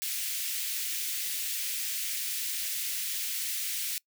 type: high-pass noise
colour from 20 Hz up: white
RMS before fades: -33 dBFS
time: 0.02-3.98 s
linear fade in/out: 0 ms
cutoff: 2000 Hz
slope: 24 dB/octave
effects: noise-tail reverb RT60 0.1 s tail -24 dB re dry